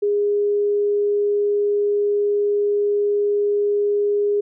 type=tone; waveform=sine; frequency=410.6 Hz; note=G#4; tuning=20 cents flat; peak=-16 dBFS; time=0.02-4.41 s; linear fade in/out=10 ms; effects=none